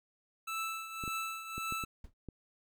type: tone with tremolo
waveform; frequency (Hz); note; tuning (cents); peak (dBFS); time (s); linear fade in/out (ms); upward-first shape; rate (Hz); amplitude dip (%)
25% pulse; 1318.5; E6; 0; -30; 0.47-1.85; 10; triangle; 1.8; 70
type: clicks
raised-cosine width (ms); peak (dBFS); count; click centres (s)
3; -30; 6; 1.038 / 1.078 / 1.58 / 1.724 / 1.838 / 2.287
type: noise with exponential decay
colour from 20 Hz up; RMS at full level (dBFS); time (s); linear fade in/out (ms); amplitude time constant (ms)
brown; -41; 2.04-2.14; 5; 21
effects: none